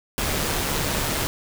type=noise with amplitude modulation; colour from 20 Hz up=pink; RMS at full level=-23 dBFS; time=0.18-1.27 s; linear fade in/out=0 ms; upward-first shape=sine; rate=146 Hz; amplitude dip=35%; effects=none